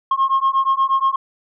sine beating tone pair, 1072 / 1080.4 Hz, C6 / C#6, +42 / -45 cents, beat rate 8.4 Hz, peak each -16 dBFS, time 0.11-1.16 s, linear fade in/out 5 ms, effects tanh soft clip ceiling -10 dBFS

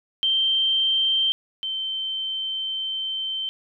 sine tone pair in turn, 3136 / 3104 Hz, G7 / G7, 0 / -18 cents, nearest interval unison, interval 18 cents, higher first, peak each -18 / -25 dBFS, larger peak first, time 0.23-1.32 / 1.63-3.49 s, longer second, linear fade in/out 0 ms, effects none

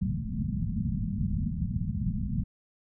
white low-pass noise, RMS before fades -30 dBFS, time 0.01-2.44 s, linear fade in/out 10 ms, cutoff 230 Hz, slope 96 dB/octave, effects none

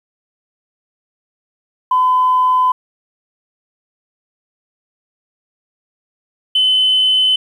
sine tone pair in turn, 1013 / 3036 Hz, B5 / F#7, +44 / +44 cents, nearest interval octave + perfect fifth, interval 1900 cents, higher second, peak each -9 dBFS, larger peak neither, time 1.91-2.72 / 6.55-7.36 s, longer neither, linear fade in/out 5 ms, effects tanh soft clip ceiling -5 dBFS + 8-bit

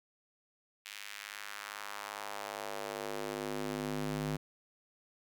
square tone with high-pass filter sweep, 51.2 Hz, G#1, 24 cents flat, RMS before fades -40 dBFS, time 0.85-4.37 s, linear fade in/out 10 ms, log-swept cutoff 2500 to 160 Hz, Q 1.4, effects none

